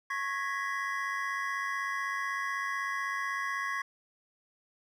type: tone cluster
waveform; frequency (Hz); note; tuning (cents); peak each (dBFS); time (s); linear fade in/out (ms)
triangle; 1098 / 1667 / 1901 / 1997; C#6 / G#6 / A#6 / B6; -17 / +6 / +33 / +19; -33 / -35 / -37 / -37; 0.1-3.82; 5
effects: none